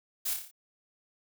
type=noise with echo; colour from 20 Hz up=blue; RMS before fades=-32 dBFS; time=0.25-0.34 s; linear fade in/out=10 ms; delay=29 ms; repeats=6; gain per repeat=-4 dB; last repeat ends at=0.514 s; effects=none